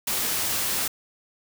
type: noise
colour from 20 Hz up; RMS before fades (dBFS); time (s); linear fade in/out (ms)
white; -26; 0.07-0.88; 5
effects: none